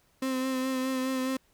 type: tone with vibrato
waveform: 35% pulse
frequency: 260.7 Hz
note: C4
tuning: 6 cents flat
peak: -26 dBFS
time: 0.22-1.37 s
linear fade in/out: 5 ms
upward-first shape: sine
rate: 4.8 Hz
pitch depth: 23 cents each way
effects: pink hiss -67 dBFS RMS until 1.53 s